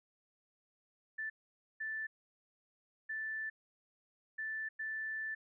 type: tone bursts at uneven times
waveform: sine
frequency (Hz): 1760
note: A6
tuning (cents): 0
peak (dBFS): -37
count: 5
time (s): 1.18-1.3 / 1.8-2.07 / 3.09-3.5 / 4.38-4.69 / 4.79-5.35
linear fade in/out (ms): 10
effects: none